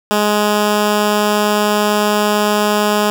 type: tone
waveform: 10% pulse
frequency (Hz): 208.9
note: G#3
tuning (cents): +10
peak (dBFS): -4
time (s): 0.11-3.1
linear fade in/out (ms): 0
effects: none